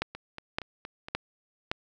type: two click trains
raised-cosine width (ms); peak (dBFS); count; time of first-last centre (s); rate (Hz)
0.3; -12 / -23; 4 / 5; 0.02-1.715 / 0.15-1.085; 1.77 / 4.28
effects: none